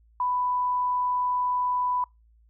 sine tone, 993 Hz, B5, 9 cents sharp, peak -23 dBFS, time 0.2-2.04 s, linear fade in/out 2 ms, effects noise-tail reverb RT60 0.2 s tail -25 dB re dry + added 56 Hz sine -56 dBFS peak until 2.49 s

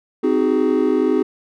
triangle chord, Ab dominant seventh, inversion first, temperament just, 259.6 / 311.5 / 373.8 / 415.3 Hz, C4 / Eb4 / Gb4 / Ab4, -13 / +2 / +18 / 0 cents, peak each -18 dBFS, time 0.23-1.23 s, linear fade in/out 10 ms, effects none

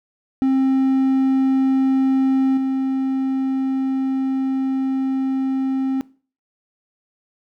triangle tone with level steps, 265.6 Hz, C4, 26 cents sharp, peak -12 / -16 dBFS, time 0.42-6.01 s, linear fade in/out 0 ms, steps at 2.57 s, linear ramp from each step 5 ms, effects noise-tail reverb RT60 0.4 s tail -21 dB re dry

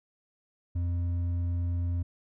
sine tone with hard clipping, 87.1 Hz, F2, 4 cents flat, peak -28 dBFS, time 0.75-2.03 s, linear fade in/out 10 ms, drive 4 dB, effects none

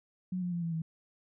sine tone with pitch steps, 183.3 / 177.67 / 172.21 / 166.93 / 161.8 Hz, F#3 / F3 / F3 / E3 / E3, -16 / +30 / -24 / +22 / -32 cents, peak -31 dBFS, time 0.32-0.82 s, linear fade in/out 5 ms, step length 100 ms, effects none

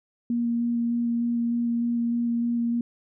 sine tone with vibrato, 235.8 Hz, A#3, 20 cents sharp, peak -22 dBFS, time 0.3-2.81 s, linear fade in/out 2 ms, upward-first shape square, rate 3.3 Hz, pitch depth 8 cents each way, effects none

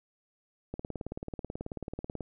click train, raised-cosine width 2 ms, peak -23 dBFS, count 28, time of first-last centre 0.74-2.207 s, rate 18.4 Hz, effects none

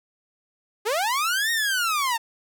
sawtooth linear two-way sweep, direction up then down, 391.7 to 1877 to 884 Hz, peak -18 dBFS, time 0.85-2.18 s, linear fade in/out 20 ms, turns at 1.51 s, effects none

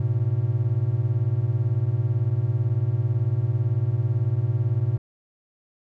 triangle beating tone pair, 106.8 / 124.8 Hz, G#2 / B2, +49 / +19 cents, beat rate 18 Hz, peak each -21 dBFS, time 0-4.98 s, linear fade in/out 5 ms, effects none

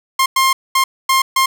sawtooth tone bursts at uneven times, 1061 Hz, C6, 24 cents sharp, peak -7 dBFS, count 5, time 0.19-0.26 / 0.36-0.53 / 0.75-0.84 / 1.09-1.22 / 1.36-1.46 s, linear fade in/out 5 ms, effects none

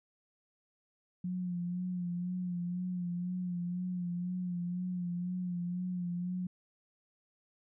sine tone with vibrato, 178.3 Hz, F3, 36 cents sharp, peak -33 dBFS, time 1.24-6.47 s, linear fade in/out 5 ms, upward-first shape sine, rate 2 Hz, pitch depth 39 cents each way, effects none

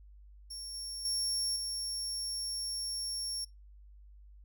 30% pulse tone with level steps, 5500 Hz, F8, 27 cents flat, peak -37 / -35 / -27 / -31 dBFS, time 0.5-3.45 s, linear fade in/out 10 ms, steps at 0.74 / 1.05 / 1.56 s, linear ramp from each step 2 ms, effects noise-tail reverb RT60 0.2 s tail -25 dB re dry + added 50 Hz sine -52 dBFS peak until 4.44 s

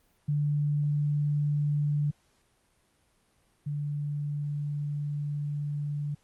sine tone pair in turn, 146.83 / 146.11 Hz, D3 / D3, 0 / -9 cents, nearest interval unison, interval 9 cents, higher first, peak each -24 / -29 dBFS, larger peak first, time 0.28-2.11 / 3.66-6.15 s, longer second, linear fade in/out 10 ms, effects pink hiss -68 dBFS RMS until 6.23 s + Opus 32 kbps

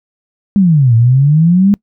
sine exponential two-way sweep, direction down then up, 207.7 to 112.3 to 207.7 Hz, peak -5 dBFS, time 0.56-1.74 s, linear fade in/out 0 ms, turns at 0.95 s, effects noise-tail reverb RT60 0.1 s tail -26 dB re dry

